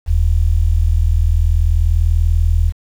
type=tone pair together; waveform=sine; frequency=40.35 / 80.7 Hz; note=E1 / E2; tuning=-36 / -36 cents; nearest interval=octave; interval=1200 cents; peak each=-13 dBFS; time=0.06-2.73 s; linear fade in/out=50 ms; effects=7-bit